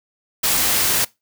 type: noise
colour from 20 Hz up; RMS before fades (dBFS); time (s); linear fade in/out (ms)
white; -18; 0.43-1.05; 10
effects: noise-tail reverb RT60 0.2 s tail -21 dB re dry